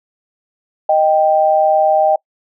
sine tone pair together, 622.3 / 784 Hz, D#5 / G5, 0 / 0 cents, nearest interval major third, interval 400 cents, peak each -12 dBFS, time 0.89-2.16 s, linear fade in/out 5 ms, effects noise-tail reverb RT60 0.1 s tail -25 dB re dry

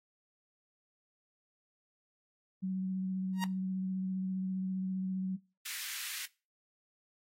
sine tone with vibrato, 188 Hz, F#3, 28 cents sharp, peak -32 dBFS, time 2.62-5.37 s, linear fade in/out 20 ms, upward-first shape triangle, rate 15 Hz, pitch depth 16 cents each way
sawtooth tone with exponential growth, 940 Hz, A#5, 14 cents sharp, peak -27 dBFS, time 3.33-3.44 s, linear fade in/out 1 ms, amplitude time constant 22 ms
pink high-pass noise, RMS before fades -41 dBFS, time 5.65-6.26 s, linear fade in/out 10 ms, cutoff 1700 Hz, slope 24 dB/octave
effects noise-tail reverb RT60 0.3 s tail -21 dB re dry + AAC 48 kbps

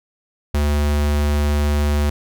square tone, 73.42 Hz, D2, in tune, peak -16 dBFS, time 0.54-2.1 s, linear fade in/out 5 ms, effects none

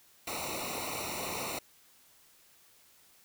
pink noise with comb filter, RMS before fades -37 dBFS, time 0.27-1.59 s, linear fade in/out 5 ms, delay 0.61 ms, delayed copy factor -1, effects white hiss -62 dBFS RMS until 3.24 s

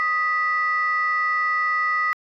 sine tone pair together, 1247.6 / 1962 Hz, D#6 / B6, +4 / -12 cents, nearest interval minor sixth, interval 784 cents, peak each -21 dBFS, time 0-2.13 s, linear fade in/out 0 ms, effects tanh soft clip ceiling -13 dBFS

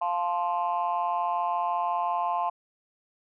sine chord, F major, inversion none, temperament just, 698.5 / 873.1 / 1047.7 Hz, F5 / A5 / C6, 0 / -14 / +2 cents, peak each -28 dBFS, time 0.01-2.5 s, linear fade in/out 10 ms, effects tanh soft clip ceiling -18 dBFS

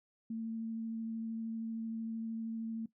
sine tone with vibrato, 225.3 Hz, A3, 41 cents sharp, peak -36 dBFS, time 0.3-2.86 s, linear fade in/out 5 ms, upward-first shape triangle, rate 13 Hz, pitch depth 12 cents each way, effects noise-tail reverb RT60 0.1 s tail -17 dB re dry

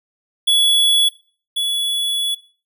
square tone pair in turn, 3389 / 3401 Hz, G#7 / G#7, +34 / +40 cents, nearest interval unison, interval 6 cents, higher second, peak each -12 / -18 dBFS, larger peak first, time 0.47-1.09 / 1.56-2.35 s, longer second, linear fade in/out 10 ms, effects noise-tail reverb RT60 0.4 s tail -19 dB re dry

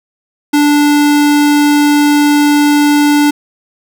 square tone, 292.8 Hz, D4, 5 cents flat, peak -7 dBFS, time 0.53-3.31 s, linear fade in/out 10 ms, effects none

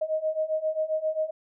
sine beating tone pair, 622.3 / 629.8 Hz, D#5 / D#5, 0 / +21 cents, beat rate 7.5 Hz, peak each -29 / -27 dBFS, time 0.01-1.31 s, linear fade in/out 10 ms, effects none

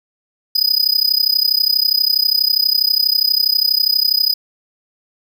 square tone with amplitude modulation, 4978 Hz, D#8, in tune, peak -9 dBFS, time 0.55-4.34 s, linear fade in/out 10 ms, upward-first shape sine, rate 32.3 Hz, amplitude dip 95%, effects none

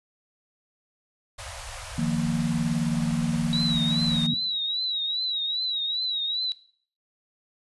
pink band-stop noise, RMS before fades -38 dBFS, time 1.38-4.27 s, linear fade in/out 10 ms, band 110 to 510 Hz, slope 96 dB/octave
sine chord, Eb suspended second, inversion none, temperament equal, 155.56 / 174.61 / 233.1 Hz, Eb3 / F3 / Bb3, 0 / 0 / 0 cents, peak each -27 / -28 / -26 dBFS, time 1.98-4.34 s, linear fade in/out 5 ms
sine tone with vibrato, 3868 Hz, B7, 37 cents flat, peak -25 dBFS, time 3.53-6.52 s, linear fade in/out 0 ms, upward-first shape triangle, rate 2.5 Hz, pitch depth 99 cents each way
effects noise-tail reverb RT60 0.5 s tail -17 dB re dry + resampled to 24000 Hz

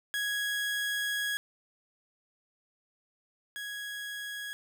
30% pulse tone pair in turn, 1661.2 / 1661.2 Hz, G#6 / G#6, 0 / 0 cents, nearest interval unison, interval 0 cents, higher neither, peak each -27 / -34 dBFS, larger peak first, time 0.14-1.37 / 3.56-4.53 s, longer first, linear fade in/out 0 ms, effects none

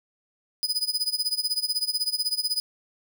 40% pulse tone with tremolo, 4978 Hz, D#8, in tune, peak -20 dBFS, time 0.63-2.6 s, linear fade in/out 0 ms, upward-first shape sine, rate 16 Hz, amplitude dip 90%, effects none

